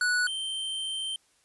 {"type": "tone pair in turn", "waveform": "square", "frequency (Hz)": [1474, 3123], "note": ["F#6", "G7"], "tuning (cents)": [-7, -7], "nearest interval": "octave + minor second", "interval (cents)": 1300, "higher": "second", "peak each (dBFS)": [-24, -31], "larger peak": "first", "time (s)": [[0.01, 0.27], [0.27, 1.16]], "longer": "second", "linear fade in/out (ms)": 2, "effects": ["white hiss -66 dBFS RMS until 1.44 s", "resampled to 24000 Hz"]}